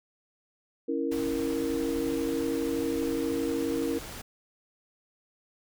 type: chord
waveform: sine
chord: A# diminished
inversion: first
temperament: equal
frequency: 277.2 / 329.6 / 466.2 Hz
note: C#4 / E4 / A#4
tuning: 0 / 0 / 0 cents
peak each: -31 dBFS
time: 0.88-3.99 s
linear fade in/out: 10 ms
type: noise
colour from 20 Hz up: pink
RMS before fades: -41 dBFS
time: 1.11-4.22 s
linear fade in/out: 10 ms
effects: none